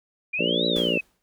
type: exponential two-way sweep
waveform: sine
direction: up then down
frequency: 2371 to 3970 to 2513 Hz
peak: -24 dBFS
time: 0.33-1.01 s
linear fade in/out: 10 ms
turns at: 0.66 s
type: harmonic tone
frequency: 58.27 Hz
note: A#1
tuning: in tune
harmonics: 3 / 4 / 5 / 6 / 7 / 8 / 9 / 10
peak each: -31 / -31 / -31 / -31 / -31 / -31 / -31 / -31 dBFS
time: 0.39-0.98 s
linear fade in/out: 5 ms
type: noise with exponential decay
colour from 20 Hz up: pink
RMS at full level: -36 dBFS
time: 0.76-1.22 s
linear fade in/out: 0 ms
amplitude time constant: 98 ms
effects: none